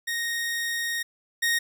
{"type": "tone pair in turn", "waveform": "sawtooth", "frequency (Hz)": [1863, 1863], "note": ["A#6", "A#6"], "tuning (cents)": [-2, -2], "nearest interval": "unison", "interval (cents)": 0, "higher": "neither", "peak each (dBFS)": [-23, -18], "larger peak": "second", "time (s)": [[0.07, 1.03], [1.42, 1.59]], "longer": "first", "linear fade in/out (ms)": 10, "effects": []}